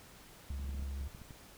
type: tone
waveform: triangle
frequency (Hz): 68.6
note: C#2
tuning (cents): -17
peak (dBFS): -35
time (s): 0.5-1.08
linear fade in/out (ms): 5
type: clicks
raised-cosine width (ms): 5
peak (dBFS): -37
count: 11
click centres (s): 0.505 / 0.596 / 0.645 / 0.693 / 0.747 / 0.795 / 0.825 / 1.012 / 1.149 / 1.217 / 1.308
effects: pink hiss -56 dBFS RMS until 1.57 s

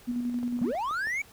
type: tone with tremolo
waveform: sine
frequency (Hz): 242.9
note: B3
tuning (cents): -29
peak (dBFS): -26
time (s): 0.07-0.72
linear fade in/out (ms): 20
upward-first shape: square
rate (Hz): 11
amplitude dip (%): 35
type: click train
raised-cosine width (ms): 1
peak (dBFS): -31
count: 5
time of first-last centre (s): 0.43-1.071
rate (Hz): 6.24
type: linear sweep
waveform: triangle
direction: up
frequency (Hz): 155.56 to 2309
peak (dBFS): -26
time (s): 0.61-1.22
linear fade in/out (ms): 5
effects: pink hiss -54 dBFS RMS until 1.32 s

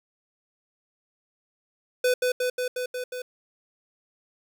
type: tone with echo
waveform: square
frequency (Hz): 500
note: B4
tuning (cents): +21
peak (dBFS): -20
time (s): 2.04-2.14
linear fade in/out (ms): 5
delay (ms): 180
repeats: 6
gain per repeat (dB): -2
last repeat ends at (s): 3.22
effects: 9-bit

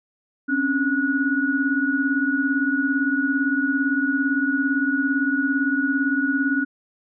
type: tone cluster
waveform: sine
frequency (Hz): 265.4 / 283.1 / 1461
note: C4 / C#4 / F#6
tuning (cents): +25 / +37 / -22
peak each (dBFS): -23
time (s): 0.48-6.65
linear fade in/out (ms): 20
effects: none

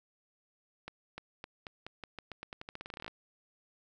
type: accelerating click train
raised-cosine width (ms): 0.3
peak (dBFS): -26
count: 23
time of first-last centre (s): 0.88-3.08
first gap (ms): 300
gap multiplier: 0.87
effects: none

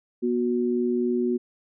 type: tone pair together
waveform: sine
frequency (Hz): 242.3 / 365.9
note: B3 / F#4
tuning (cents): -33 / -19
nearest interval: perfect fifth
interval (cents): 714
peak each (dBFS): -24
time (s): 0.22-1.38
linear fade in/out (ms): 20
effects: none

